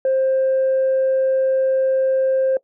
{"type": "tone", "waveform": "sine", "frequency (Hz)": 528, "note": "C5", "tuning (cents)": 16, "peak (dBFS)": -13, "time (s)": [0.05, 2.57], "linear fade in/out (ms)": 2, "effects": ["noise-tail reverb RT60 0.1 s tail -21 dB re dry", "tanh soft clip ceiling -12 dBFS"]}